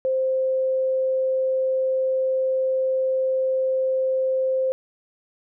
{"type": "tone", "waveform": "sine", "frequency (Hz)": 523.3, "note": "C5", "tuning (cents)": 0, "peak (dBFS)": -19, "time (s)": [0.05, 4.72], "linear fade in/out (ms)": 0, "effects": []}